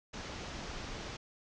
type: low-pass noise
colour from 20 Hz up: pink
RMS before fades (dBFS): -43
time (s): 0.13-1.17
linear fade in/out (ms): 10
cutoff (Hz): 6600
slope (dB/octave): 48
effects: none